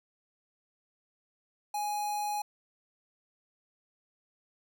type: tone with notch filter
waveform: square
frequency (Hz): 832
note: G#5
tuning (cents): +3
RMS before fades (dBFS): -33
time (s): 1.74-2.42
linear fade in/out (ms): 5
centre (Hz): 2900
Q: 1.5
effects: none